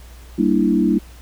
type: chord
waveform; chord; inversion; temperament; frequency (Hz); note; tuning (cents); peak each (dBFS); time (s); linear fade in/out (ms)
sine; E half-diminished seventh; first; equal; 196 / 233.1 / 293.7 / 329.6; G3 / Bb3 / D4 / E4; 0 / 0 / 0 / 0; -19; 0.38-0.99; 10
effects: added 60 Hz sine -38 dBFS peak until 1.21 s + pink hiss -47 dBFS RMS until 1.21 s